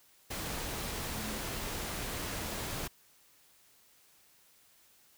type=tone in noise; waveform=sine; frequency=214.7 Hz; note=A3; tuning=42 cents flat; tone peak=-40 dBFS; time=1.17-1.38 s; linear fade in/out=10 ms; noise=pink; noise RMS=-38 dBFS; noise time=0.3-2.88 s; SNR=-5 dB; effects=white hiss -64 dBFS RMS until 5.17 s